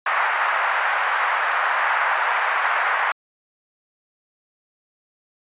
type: band-pass noise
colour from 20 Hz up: white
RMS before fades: -21 dBFS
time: 0.06-3.12 s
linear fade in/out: 5 ms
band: 770 to 1800 Hz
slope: 24 dB/octave
effects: resampled to 8000 Hz